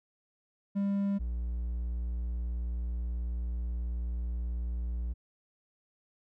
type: tone pair in turn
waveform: triangle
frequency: 199.3 / 59.25 Hz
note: G3 / A#1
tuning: +29 / +29 cents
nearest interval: octave + major sixth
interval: 2100 cents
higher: first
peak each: -25 / -29 dBFS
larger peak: first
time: 0.75-1.19 / 1.19-5.14 s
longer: second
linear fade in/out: 20 ms
effects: none